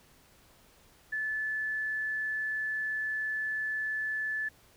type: tone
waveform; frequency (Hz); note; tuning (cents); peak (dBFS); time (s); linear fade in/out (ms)
sine; 1737; A6; -23; -30; 1.12-4.49; 10
effects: pink hiss -61 dBFS RMS until 4.76 s